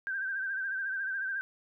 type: tone with vibrato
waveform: sine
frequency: 1568 Hz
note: G6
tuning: in tune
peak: -31 dBFS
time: 0.07-1.41 s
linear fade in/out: 0 ms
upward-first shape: sine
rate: 14 Hz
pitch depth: 57 cents each way
effects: none